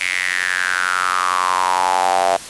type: tone with high-pass filter sweep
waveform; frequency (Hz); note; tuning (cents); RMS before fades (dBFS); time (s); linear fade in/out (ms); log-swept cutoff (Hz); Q
square; 45.53; F#1; -27; -18; 0-2.37; 10; 2200 to 680; 6.7
effects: white hiss -33 dBFS RMS until 2.49 s + resampled to 24000 Hz